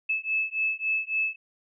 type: beating tone pair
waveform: sine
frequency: 2607 / 2610.6 Hz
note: E7 / E7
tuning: -20 / -17 cents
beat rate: 3.6 Hz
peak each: -28 dBFS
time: 0.09-1.36 s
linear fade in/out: 10 ms
effects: none